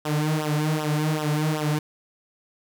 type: tone with flanger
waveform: sawtooth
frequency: 152.7 Hz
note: D#3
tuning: 32 cents flat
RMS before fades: -24 dBFS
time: 0.05-1.79 s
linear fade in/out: 5 ms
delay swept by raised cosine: 0.44 to 5.04 ms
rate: 2.6 Hz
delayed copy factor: -0.95
effects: none